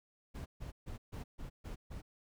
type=noise bursts; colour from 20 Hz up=brown; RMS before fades=-44 dBFS; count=7; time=0.34-2.02 s; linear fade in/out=20 ms; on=120 ms; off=140 ms; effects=none